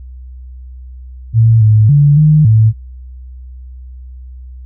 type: tone with pitch steps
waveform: sine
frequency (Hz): 113.1 / 107.9 / 144.6 / 152.9 / 110.2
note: A2 / A2 / D3 / D#3 / A2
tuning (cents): +48 / -33 / -27 / -30 / +3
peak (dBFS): -4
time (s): 1.33-2.73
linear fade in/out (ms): 50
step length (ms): 280
effects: added 63 Hz sine -28 dBFS peak until 4.65 s